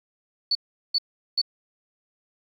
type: tone bursts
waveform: sine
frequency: 4468 Hz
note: C#8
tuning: 13 cents sharp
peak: -19 dBFS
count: 3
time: 0.51-1.416 s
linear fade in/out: 5 ms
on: 42 ms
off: 390 ms
effects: 9-bit